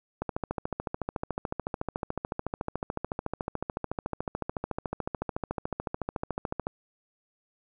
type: click train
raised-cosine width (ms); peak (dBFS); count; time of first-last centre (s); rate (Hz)
1; -16; 90; 0.22-6.669; 13.8
effects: none